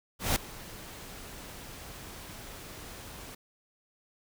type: noise with ADSR envelope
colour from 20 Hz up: pink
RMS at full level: -25 dBFS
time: 0.19-3.35 s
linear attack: 170 ms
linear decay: 4 ms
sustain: -20 dB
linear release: 6 ms
effects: none